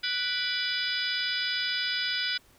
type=harmonic tone with a mistuned harmonic; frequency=493.9 Hz; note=B4; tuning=in tune; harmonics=3 / 4 / 5 / 6 / 7 / 8 / 9 / 10; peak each=-33 / -39 / -37 / -36 / -34 / -36 / -45 / -33 dBFS; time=0.03-2.38 s; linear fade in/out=10 ms; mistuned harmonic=5; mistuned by=-93 cents; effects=pink hiss -60 dBFS RMS until 2.58 s